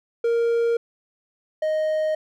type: tone pair in turn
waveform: triangle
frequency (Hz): 466.2 / 622.3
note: A#4 / D#5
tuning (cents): 0 / 0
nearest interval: perfect fourth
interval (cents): 500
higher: second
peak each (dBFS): -16 / -18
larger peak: first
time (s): 0.24-0.77 / 1.62-2.15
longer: neither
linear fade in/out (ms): 5
effects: none